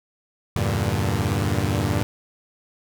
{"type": "chord", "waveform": "sawtooth", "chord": "E half-diminished seventh", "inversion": "none", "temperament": "equal", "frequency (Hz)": [82.41, 98, 116.54, 146.83], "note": ["E2", "G2", "Bb2", "D3"], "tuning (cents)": [0, 0, 0, 0], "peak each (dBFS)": [-24, -20, -22, -24], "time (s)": [0.56, 2.03], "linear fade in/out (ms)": 0, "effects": []}